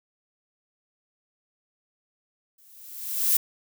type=noise with exponential growth; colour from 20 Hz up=violet; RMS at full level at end=-18 dBFS; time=2.58-3.37 s; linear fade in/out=5 ms; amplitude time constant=170 ms; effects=none